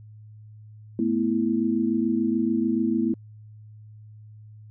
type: chord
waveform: sine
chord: A suspended second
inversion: none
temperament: equal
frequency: 220 / 246.9 / 329.6 Hz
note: A3 / B3 / E4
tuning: 0 / 0 / 0 cents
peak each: -25 dBFS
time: 0.99-3.14 s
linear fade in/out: 2 ms
effects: added 107 Hz sine -43 dBFS peak until 4.7 s